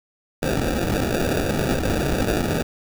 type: noise with sample-and-hold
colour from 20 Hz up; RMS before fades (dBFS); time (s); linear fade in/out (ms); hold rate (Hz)
blue; -22; 0.42-2.63; 10; 1050
effects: none